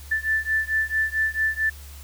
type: beating tone pair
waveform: sine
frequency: 1760 / 1764.5 Hz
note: A6 / A6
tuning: 0 / +4 cents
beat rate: 4.5 Hz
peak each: -24 dBFS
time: 0.11-1.7 s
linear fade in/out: 10 ms
effects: added 71 Hz sine -39 dBFS peak until 2.03 s + white hiss -47 dBFS RMS until 2.03 s